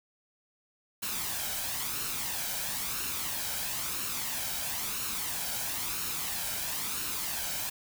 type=noise with flanger; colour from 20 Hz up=white; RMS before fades=-34 dBFS; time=1.02-7.7 s; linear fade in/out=10 ms; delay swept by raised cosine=0.73 to 1.31 ms; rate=1 Hz; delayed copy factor=+0.5; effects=none